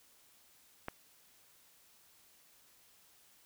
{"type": "click", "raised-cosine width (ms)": 0.5, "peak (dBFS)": -23, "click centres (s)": 0.884, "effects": ["white hiss -65 dBFS RMS until 3.45 s"]}